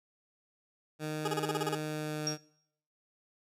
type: tone with pitch glide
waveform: 15% pulse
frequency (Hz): 153.8 to 152.3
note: D#3 to D#3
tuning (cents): -20 to -37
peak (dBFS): -28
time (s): 0.99-2.38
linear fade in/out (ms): 50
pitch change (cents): -17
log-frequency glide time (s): 1.75-2.26
type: tone bursts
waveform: 20% pulse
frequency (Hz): 415.3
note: G#4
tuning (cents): 0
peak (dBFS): -25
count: 9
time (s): 1.25-1.751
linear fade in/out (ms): 5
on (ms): 29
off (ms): 30
type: tone with exponential decay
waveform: sine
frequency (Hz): 5600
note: F8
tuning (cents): +4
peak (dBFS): -27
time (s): 2.27-2.41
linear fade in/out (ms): 1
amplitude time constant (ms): 30
effects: noise-tail reverb RT60 0.7 s tail -21 dB re dry + resampled to 32000 Hz